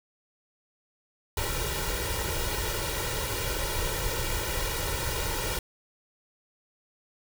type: noise with comb filter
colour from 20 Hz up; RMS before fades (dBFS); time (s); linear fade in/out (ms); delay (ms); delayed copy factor
pink; -30; 1.37-5.59; 2; 2.1; +0.85
effects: none